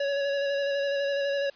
square tone with vibrato, 561 Hz, C#5, 21 cents sharp, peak -26 dBFS, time 0-1.5 s, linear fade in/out 5 ms, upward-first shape square, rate 12 Hz, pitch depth 17 cents each way, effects white hiss -56 dBFS RMS until 1.55 s + resampled to 11025 Hz

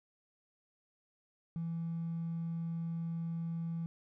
triangle tone with hard clipping, 166.3 Hz, E3, 16 cents sharp, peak -35 dBFS, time 1.56-3.86 s, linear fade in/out 0 ms, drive 3 dB, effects none

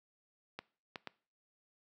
clicks, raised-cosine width 0.3 ms, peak -25 dBFS, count 3, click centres 0.59 / 0.958 / 1.073 s, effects noise-tail reverb RT60 0.4 s tail -21 dB re dry + high-pass 150 Hz 12 dB/octave

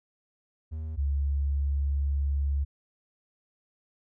triangle / sine tone pair in turn, 78.6 / 70.23 Hz, D#2 / C#2, +18 / +23 cents, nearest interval major second, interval 195 cents, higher first, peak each -30 / -24 dBFS, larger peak second, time 0.71-0.97 / 0.97-2.65 s, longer second, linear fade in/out 20 ms, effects none

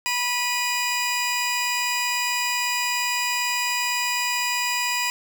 20% pulse tone pair together, 977.8 / 2466 Hz, B5 / D#7, -18 / -16 cents, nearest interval octave + major third, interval 1602 cents, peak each -20 dBFS, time 0.06-5.1 s, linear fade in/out 0 ms, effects 9-bit

